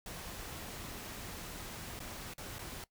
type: noise with dropouts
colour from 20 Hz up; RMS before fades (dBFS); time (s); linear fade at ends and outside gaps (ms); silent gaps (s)
pink; -45; 0.06-2.84; 2; 1.992-2.002 / 2.337-2.38 / 2.585-2.591
effects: noise-tail reverb RT60 0.1 s tail -19 dB re dry